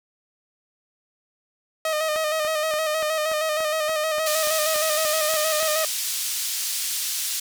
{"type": "tone with vibrato", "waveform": "sawtooth", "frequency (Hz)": 622.3, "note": "D#5", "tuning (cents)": 0, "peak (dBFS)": -18, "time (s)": [1.85, 5.85], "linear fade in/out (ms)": 2, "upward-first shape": "square", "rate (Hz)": 6.4, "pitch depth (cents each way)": 37}
{"type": "click train", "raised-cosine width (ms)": 0.5, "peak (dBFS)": -21, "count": 13, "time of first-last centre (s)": [2.16, 5.628], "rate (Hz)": 3.46}
{"type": "band-pass noise", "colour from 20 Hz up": "pink", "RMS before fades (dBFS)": -27, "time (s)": [4.26, 7.4], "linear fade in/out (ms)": 5, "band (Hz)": [4500, 16000], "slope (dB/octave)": 12}
{"effects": []}